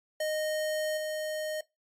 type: tone with level steps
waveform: square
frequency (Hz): 618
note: D#5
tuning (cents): -12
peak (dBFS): -29 / -32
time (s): 0.2-1.61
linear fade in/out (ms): 5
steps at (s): 0.97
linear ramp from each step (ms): 5
effects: noise-tail reverb RT60 0.2 s tail -21 dB re dry + MP3 64 kbps